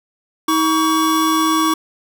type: tone pair together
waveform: square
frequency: 318.4 / 1129 Hz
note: D#4 / C#6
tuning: +40 / +31 cents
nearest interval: octave + minor seventh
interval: 2191 cents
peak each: -17 dBFS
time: 0.48-1.74 s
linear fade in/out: 5 ms
effects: none